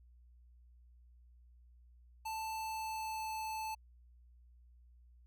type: tone with pitch glide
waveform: square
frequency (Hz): 882 to 875.4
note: A5 to A5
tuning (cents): +4 to -9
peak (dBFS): -39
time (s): 2.25-3.75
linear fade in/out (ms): 10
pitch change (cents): -13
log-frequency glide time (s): 2.55-3.33
effects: added 60 Hz sine -59 dBFS peak until 5.26 s